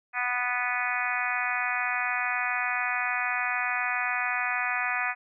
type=harmonic tone; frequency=246.9 Hz; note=B3; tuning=in tune; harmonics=3 / 4 / 5 / 6 / 7 / 8 / 9 / 10; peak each=-34 / -37 / -34 / -34 / -33 / -33 / -36 / -33 dBFS; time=0.13-5.15 s; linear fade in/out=50 ms; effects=none